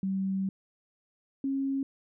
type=tone pair in turn; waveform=sine; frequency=192.3 / 272 Hz; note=G3 / C#4; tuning=-33 / -33 cents; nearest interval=tritone; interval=600 cents; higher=second; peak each=-27 dBFS; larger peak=neither; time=0.03-0.49 / 1.44-1.83 s; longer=first; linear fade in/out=2 ms; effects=none